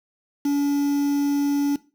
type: tone with quantisation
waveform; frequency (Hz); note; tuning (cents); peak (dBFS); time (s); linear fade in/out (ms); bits
triangle; 285; C#4; +48; -16; 0.45-1.76; 5; 6
effects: noise-tail reverb RT60 0.3 s tail -18 dB re dry